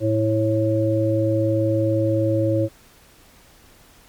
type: harmonic tone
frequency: 109.6 Hz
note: A2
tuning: 6 cents flat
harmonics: 1 / 3 / 5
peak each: -21 / -21 / -21 dBFS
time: 0-2.69 s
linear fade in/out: 50 ms
effects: pink hiss -51 dBFS RMS until 4.08 s + MP3 96 kbps